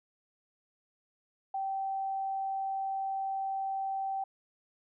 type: tone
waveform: sine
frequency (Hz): 776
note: G5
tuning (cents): -18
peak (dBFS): -31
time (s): 1.54-4.24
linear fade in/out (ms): 5
effects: none